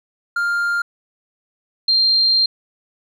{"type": "tone pair in turn", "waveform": ["triangle", "sine"], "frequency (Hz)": [1400, 4181], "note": ["F6", "C8"], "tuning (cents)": [4, -2], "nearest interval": "octave + perfect fifth", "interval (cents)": 1894, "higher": "second", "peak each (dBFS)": [-15, -12], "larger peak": "second", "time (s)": [[0.36, 0.82], [1.88, 2.46]], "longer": "second", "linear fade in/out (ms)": 5, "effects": []}